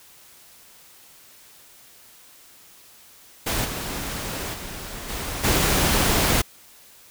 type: noise with level steps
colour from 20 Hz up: pink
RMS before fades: -24 / -30 / -35 / -30 / -20 dBFS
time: 3.46-6.42 s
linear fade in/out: 10 ms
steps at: 3.64 / 4.53 / 5.08 / 5.43 s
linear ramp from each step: 20 ms
effects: white hiss -50 dBFS RMS until 7.1 s